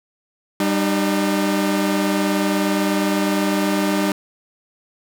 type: tone pair together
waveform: sawtooth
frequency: 196 / 303.8 Hz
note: G3 / D#4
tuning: 0 / -41 cents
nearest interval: minor sixth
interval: 759 cents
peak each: -16 dBFS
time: 0.6-4.12 s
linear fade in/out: 2 ms
effects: none